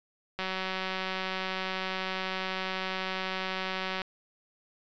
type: click train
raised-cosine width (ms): 0.3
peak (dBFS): -17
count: 683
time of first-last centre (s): 0.39-4.018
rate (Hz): 188
effects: resampled to 16000 Hz